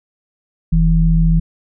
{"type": "tone pair together", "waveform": "sine", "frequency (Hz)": [42.88, 163.1], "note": ["F1", "E3"], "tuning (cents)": [-31, -18], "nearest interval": "octave + major seventh", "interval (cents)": 2313, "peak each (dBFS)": -12, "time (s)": [0.72, 1.4], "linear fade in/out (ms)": 10, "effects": []}